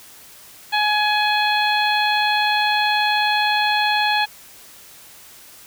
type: harmonic tone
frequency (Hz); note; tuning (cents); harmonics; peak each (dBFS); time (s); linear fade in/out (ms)
841; G#5; +22; 1 / 2 / 3 / 4 / 5; -19 / -22 / -24 / -25 / -26; 0.72-4.26; 20
effects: white hiss -44 dBFS RMS until 5.66 s